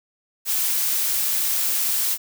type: noise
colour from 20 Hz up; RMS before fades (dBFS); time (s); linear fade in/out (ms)
blue; -22; 0.45-2.18; 50
effects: none